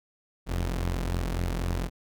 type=tone pair together; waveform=sawtooth; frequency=44.51 / 85.4 Hz; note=F1 / F2; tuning=+34 / -38 cents; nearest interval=major seventh; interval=1128 cents; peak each=-24 / -29 dBFS; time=0.46-1.9 s; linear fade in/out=50 ms; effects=none